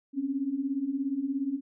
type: beating tone pair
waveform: sine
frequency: 261.6 / 278.6 Hz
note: C4 / C#4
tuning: 0 / +9 cents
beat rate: 17 Hz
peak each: -33 / -29 dBFS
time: 0.13-1.61 s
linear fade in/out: 50 ms
effects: none